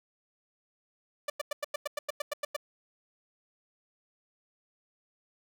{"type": "tone bursts", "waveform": "sawtooth", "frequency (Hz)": 587.3, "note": "D5", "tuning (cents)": 0, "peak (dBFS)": -26, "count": 12, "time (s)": [1.28, 2.565], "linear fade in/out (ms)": 5, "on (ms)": 20, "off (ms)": 95, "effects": []}